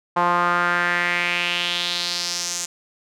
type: tone with band-pass filter sweep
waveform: sawtooth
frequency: 175.1 Hz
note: F3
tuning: 5 cents sharp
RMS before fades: -22 dBFS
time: 0.16-2.66 s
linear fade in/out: 10 ms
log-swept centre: 970 to 6900 Hz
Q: 3.3
effects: none